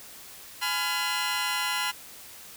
15% pulse chord, F diminished, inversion first, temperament just, 838.1 / 1005.8 / 1396.9 Hz, Ab5 / Cb6 / F6, +16 / +31 / 0 cents, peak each -27 / -23 / -24 dBFS, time 0.61-1.92 s, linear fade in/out 20 ms, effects white hiss -46 dBFS RMS until 2.56 s

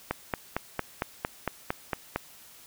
click train, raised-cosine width 0.5 ms, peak -12 dBFS, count 10, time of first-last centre 0.11-2.16 s, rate 4.39 Hz, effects white hiss -52 dBFS RMS until 2.66 s

